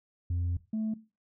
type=tone pair in turn; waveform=sine; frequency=87.31 / 218.3 Hz; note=F2 / A3; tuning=0 / -13 cents; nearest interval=octave + major third; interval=1587 cents; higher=second; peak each=-25 / -27 dBFS; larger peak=first; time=0.3-0.57 / 0.73-0.94 s; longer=first; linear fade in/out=5 ms; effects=noise-tail reverb RT60 0.3 s tail -18 dB re dry + tanh soft clip ceiling -26 dBFS